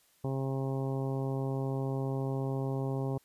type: harmonic tone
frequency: 134.4 Hz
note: C3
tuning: 47 cents sharp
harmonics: 1 / 2 / 3 / 4 / 5 / 6 / 7 / 8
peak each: -32 / -38 / -38 / -42 / -46 / -46 / -49 / -52 dBFS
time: 0.24-3.18 s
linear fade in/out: 5 ms
effects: white hiss -67 dBFS RMS until 3.24 s + resampled to 32000 Hz